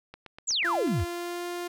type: click train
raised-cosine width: 0.3 ms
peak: -27 dBFS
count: 8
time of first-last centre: 0.14-0.999 s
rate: 8.15 Hz
type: exponential sweep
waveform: sine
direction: down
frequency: 7900 to 68 Hz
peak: -24 dBFS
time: 0.47-1.05 s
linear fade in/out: 20 ms
type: tone with pitch glide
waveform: sawtooth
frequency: 342.6 to 350.6 Hz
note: F4 to F4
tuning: -33 to +7 cents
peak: -28 dBFS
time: 0.64-1.68 s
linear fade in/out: 10 ms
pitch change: +40 cents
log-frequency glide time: 0.77-1.47 s
effects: none